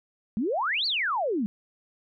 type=exponential two-way sweep; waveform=sine; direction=up then down; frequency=196 to 4699 to 196 Hz; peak=-24 dBFS; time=0.37-1.46 s; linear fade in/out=0 ms; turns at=0.86 s; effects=none